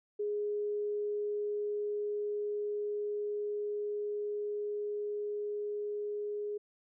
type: tone with level ramp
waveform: sine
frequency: 415.3 Hz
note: G#4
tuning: in tune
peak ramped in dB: -31 to -34 dBFS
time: 0.19-6.58 s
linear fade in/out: 10 ms
effects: none